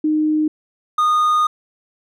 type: tone pair in turn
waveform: sine / triangle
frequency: 307.5 / 1230 Hz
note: D#4 / D#6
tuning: -20 / -20 cents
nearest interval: 2 octaves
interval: 2400 cents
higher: second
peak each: -14 / -11 dBFS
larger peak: second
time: 0.04-0.48 / 0.98-1.47 s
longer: second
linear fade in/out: 5 ms
effects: none